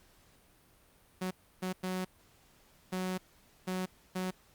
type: tone bursts at uneven times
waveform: sawtooth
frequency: 185 Hz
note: F#3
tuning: in tune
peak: -29 dBFS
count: 6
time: 1.21-1.31 / 1.62-1.73 / 1.83-2.05 / 2.92-3.18 / 3.67-3.86 / 4.15-4.31 s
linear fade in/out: 10 ms
effects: pink hiss -64 dBFS RMS until 4.54 s + Opus 48 kbps